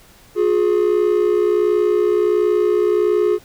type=tone pair together; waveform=triangle; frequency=358 / 419.4 Hz; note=F4 / G#4; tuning=+43 / +17 cents; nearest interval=minor third; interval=274 cents; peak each=-14 / -13 dBFS; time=0.35-3.39 s; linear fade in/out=50 ms; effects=tanh soft clip ceiling -6 dBFS + pink hiss -48 dBFS RMS until 3.44 s